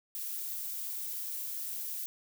violet noise, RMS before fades -38 dBFS, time 0.15-2.06 s, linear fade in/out 0 ms, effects none

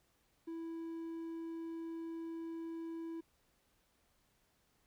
triangle tone, 329.6 Hz, E4, in tune, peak -39 dBFS, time 0.47-3.21 s, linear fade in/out 10 ms, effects pink hiss -75 dBFS RMS until 4.86 s

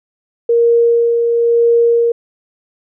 sine tone with tremolo, 468.3 Hz, A#4, 8 cents sharp, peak -7 dBFS, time 0.49-2.12 s, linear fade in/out 5 ms, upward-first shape sine, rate 1 Hz, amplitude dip 35%, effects none

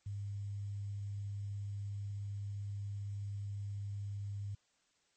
sine tone with quantisation, 101 Hz, G#2, 48 cents flat, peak -38 dBFS, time 0.06-4.55 s, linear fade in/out 5 ms, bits 11, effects white hiss -75 dBFS RMS until 5.16 s + MP3 32 kbps

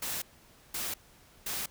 white noise bursts, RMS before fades -35 dBFS, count 3, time 0.02-1.66 s, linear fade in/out 5 ms, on 200 ms, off 520 ms, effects pink hiss -59 dBFS RMS until 1.7 s

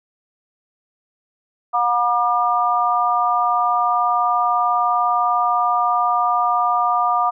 harmonic tone, 240.2 Hz, B3, 48 cents flat, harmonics 3 / 4 / 5, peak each -19 / -22 / -18 dBFS, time 1.73-7.31 s, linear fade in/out 20 ms, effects none

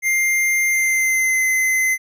square tone with pitch glide, 2100 to 2052 Hz, C7 to C7, +6 to -34 cents, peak -16 dBFS, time 0.02-1.98 s, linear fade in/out 50 ms, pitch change -40 cents, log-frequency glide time 0.7-1.44 s, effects none

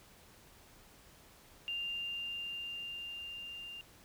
sine tone with level ramp, 2794 Hz, F7, in tune, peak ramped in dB -35 to -44 dBFS, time 1.68-3.81 s, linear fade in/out 0 ms, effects pink hiss -60 dBFS RMS until 4.04 s

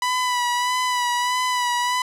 sawtooth tone with vibrato, 987.8 Hz, B5, in tune, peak -16 dBFS, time 0.02-2.02 s, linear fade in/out 2 ms, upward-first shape sine, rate 1.6 Hz, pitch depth 33 cents each way, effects low-pass 10000 Hz 12 dB/octave

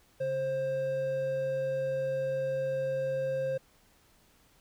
triangle tone pair together, 139.9 / 529.3 Hz, C#3 / C5, +16 / +20 cents, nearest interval octave + major seventh, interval 2304 cents, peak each -38 / -27 dBFS, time 0.2-3.58 s, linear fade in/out 10 ms, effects pink hiss -64 dBFS RMS until 4.6 s

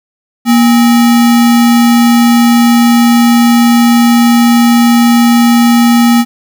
sine tone with sample-and-hold, 236.8 Hz, A#3, 27 cents sharp, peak -3 dBFS, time 0.45-6.25 s, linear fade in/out 50 ms, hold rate 1050 Hz, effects none

